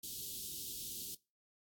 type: band-stop noise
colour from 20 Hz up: white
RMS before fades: -44 dBFS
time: 0.03-1.15 s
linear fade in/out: 5 ms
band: 410 to 3100 Hz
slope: 48 dB/octave
effects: noise-tail reverb RT60 0.3 s tail -24 dB re dry + AAC 64 kbps